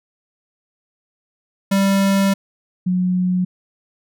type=tone pair in turn; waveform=square / sine; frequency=196 / 181.97 Hz; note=G3 / F#3; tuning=0 / -29 cents; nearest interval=minor second; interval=129 cents; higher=first; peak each=-14 / -15 dBFS; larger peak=first; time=1.71-2.34 / 2.86-3.45 s; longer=first; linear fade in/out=10 ms; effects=none